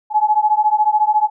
sine beating tone pair, 844 / 858 Hz, G#5 / A5, +28 / -44 cents, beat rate 14 Hz, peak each -15 dBFS, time 0.1-1.3 s, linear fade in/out 50 ms, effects none

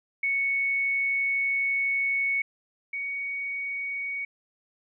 sine tone pair in turn, 2217 / 2238 Hz, C#7 / C#7, 0 / +16 cents, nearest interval unison, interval 16 cents, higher second, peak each -23 / -29 dBFS, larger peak first, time 0.23-2.42 / 2.93-4.25 s, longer first, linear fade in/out 5 ms, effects none

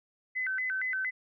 sine tone with vibrato, 1760 Hz, A6, in tune, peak -29 dBFS, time 0.35-1.11 s, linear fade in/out 20 ms, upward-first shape square, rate 4.3 Hz, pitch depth 240 cents each way, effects none

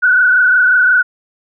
sine tone with frequency modulation, 1480 Hz, F#6, in tune, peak -7 dBFS, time 0.02-1.03 s, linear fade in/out 20 ms, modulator 25.6 Hz, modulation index 1.8, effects none

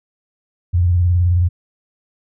sine tone with vibrato, 88 Hz, F2, 14 cents sharp, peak -11 dBFS, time 0.73-1.49 s, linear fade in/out 20 ms, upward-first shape square, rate 19 Hz, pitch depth 62 cents each way, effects none

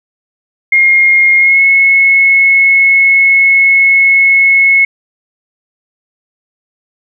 sine tone with pitch glide, 2135 to 2186 Hz, C7 to C#7, +34 to -25 cents, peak -4 dBFS, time 0.72-4.85 s, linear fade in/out 5 ms, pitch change +41 cents, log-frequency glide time 1.37-1.62 s, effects none

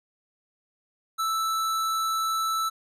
square tone, 1318.5 Hz, E6, in tune, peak -25 dBFS, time 1.18-2.7 s, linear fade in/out 20 ms, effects resampled to 32000 Hz

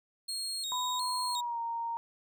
30% pulse tone with vibrato, 4000 Hz, B7, 21 cents sharp, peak -31 dBFS, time 0.28-1.41 s, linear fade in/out 10 ms, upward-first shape square, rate 1.4 Hz, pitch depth 110 cents each way
sine tone with pitch glide, 1000 to 927.7 Hz, B5 to A#5, +21 to -9 cents, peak -32 dBFS, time 0.72-1.97 s, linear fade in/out 0 ms, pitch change -130 cents, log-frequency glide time 1.25-1.59 s
effects none

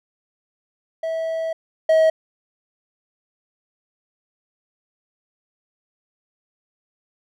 triangle tone pair in turn, 650 / 638.8 Hz, E5 / D#5, -24 / +45 cents, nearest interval unison, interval 31 cents, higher first, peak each -20 / -10 dBFS, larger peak second, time 1.03-1.53 / 1.89-2.1 s, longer first, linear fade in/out 5 ms, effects none

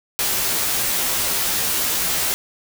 white noise with comb filter, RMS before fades -21 dBFS, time 0.19-2.34 s, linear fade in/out 0 ms, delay 14 ms, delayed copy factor -0.85, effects none

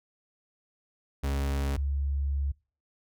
40% pulse / sine tone pair in turn, 69.3 / 69.9 Hz, C#2 / C#2, 0 / +15 cents, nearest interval unison, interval 15 cents, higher second, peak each -26 dBFS, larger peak neither, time 1.23-1.77 / 1.77-2.52 s, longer second, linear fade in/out 10 ms, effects noise-tail reverb RT60 0.4 s tail -26 dB re dry

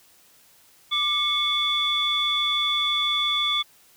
sine tone cluster, 1188 / 2196 / 3459 Hz, D6 / C#7 / A7, +20 / -17 / -30 cents, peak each -27 / -29 / -21 dBFS, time 0.91-3.63 s, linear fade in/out 20 ms, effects tanh soft clip ceiling -14 dBFS + white hiss -56 dBFS RMS until 3.96 s

